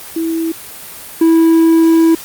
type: tone pair in turn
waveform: sine / triangle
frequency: 327.6 / 327.6 Hz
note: E4 / E4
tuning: -11 / -11 cents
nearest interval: unison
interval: 0 cents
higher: neither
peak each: -14 / -4 dBFS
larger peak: second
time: 0.16-0.52 / 1.21-2.15 s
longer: second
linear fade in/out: 5 ms
effects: white hiss -31 dBFS RMS until 2.24 s + Opus 32 kbps